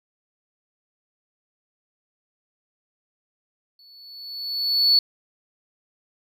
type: tone with exponential growth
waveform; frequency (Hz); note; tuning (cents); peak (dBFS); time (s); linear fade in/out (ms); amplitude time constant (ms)
triangle; 4435; C#8; 0; -9; 3.79-4.99; 2; 260
effects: tanh soft clip ceiling -10 dBFS